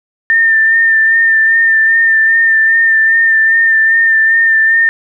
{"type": "tone with vibrato", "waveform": "sine", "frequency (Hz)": 1800, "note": "A6", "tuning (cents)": 39, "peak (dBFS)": -6, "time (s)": [0.3, 4.89], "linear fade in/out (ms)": 0, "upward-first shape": "sine", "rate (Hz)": 2.5, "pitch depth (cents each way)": 24, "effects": []}